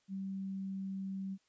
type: tone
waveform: sine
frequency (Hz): 192.9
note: G3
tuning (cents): -28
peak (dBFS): -37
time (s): 0.08-1.38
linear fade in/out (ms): 50
effects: white hiss -75 dBFS RMS until 1.48 s + resampled to 16000 Hz

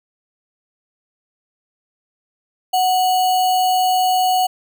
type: tone with sample-and-hold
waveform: sine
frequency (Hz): 740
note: F#5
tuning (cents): 0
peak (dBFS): -13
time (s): 2.73-4.47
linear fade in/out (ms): 10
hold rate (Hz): 3675
effects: none

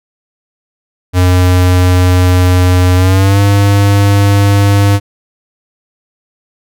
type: tone with pitch glide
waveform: square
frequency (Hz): 90.6 to 100.53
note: F#2 to G2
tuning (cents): -36 to +44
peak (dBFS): -6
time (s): 1.13-5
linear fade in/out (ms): 50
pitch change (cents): +180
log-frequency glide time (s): 2.95-3.4
effects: none

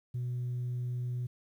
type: tone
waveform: sine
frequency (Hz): 123.47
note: B2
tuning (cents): 0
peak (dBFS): -30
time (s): 0.14-1.27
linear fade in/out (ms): 10
effects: tanh soft clip ceiling -30 dBFS + 11-bit

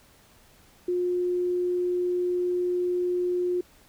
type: tone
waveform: sine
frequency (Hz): 357.3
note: F4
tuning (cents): +40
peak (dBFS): -23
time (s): 0.88-3.61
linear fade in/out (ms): 5
effects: pink hiss -57 dBFS RMS until 3.88 s

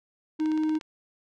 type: tone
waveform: triangle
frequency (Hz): 311.1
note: D#4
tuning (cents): 0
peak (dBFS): -21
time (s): 0.39-0.79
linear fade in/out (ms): 20
type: click train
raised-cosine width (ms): 0.2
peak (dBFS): -25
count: 8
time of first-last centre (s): 0.4-0.812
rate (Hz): 17
effects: none

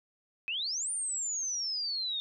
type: exponential two-way sweep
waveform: sine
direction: up then down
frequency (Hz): 2489 to 9260 to 3621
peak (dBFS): -31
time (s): 0.48-2.2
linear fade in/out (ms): 0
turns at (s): 0.91
effects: none

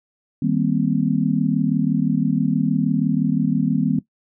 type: chord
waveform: sine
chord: C minor seventh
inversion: first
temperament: just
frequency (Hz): 156.98 / 196.22 / 235.5 / 261.6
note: Eb3 / G3 / Bb3 / C4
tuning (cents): +16 / +2 / +18 / 0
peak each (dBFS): -22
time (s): 0.42-3.99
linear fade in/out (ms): 5
effects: noise-tail reverb RT60 0.1 s tail -17 dB re dry

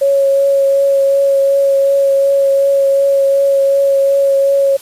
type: tone with vibrato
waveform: sine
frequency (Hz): 552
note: C#5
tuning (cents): -7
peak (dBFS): -8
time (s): 0.01-4.77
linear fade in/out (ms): 10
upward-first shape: triangle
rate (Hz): 2.7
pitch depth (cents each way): 14
effects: white hiss -37 dBFS RMS until 4.81 s + resampled to 32000 Hz

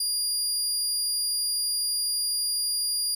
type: tone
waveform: 25% pulse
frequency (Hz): 4824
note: D8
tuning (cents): +46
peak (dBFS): -20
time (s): 0-3.15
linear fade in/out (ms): 5
effects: none

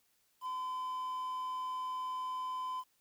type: tone with quantisation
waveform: triangle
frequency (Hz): 1019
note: C6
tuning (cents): -46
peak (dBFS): -34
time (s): 0.41-2.84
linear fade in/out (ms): 50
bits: 10
effects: white hiss -74 dBFS RMS until 3 s

